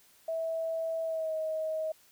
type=tone with pitch glide; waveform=sine; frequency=652 to 631.6 Hz; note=E5 to D#5; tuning=-19 to +26 cents; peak=-30 dBFS; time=0.28-1.92 s; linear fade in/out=5 ms; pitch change=-55 cents; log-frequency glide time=1.04-1.35 s; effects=white hiss -62 dBFS RMS until 2.11 s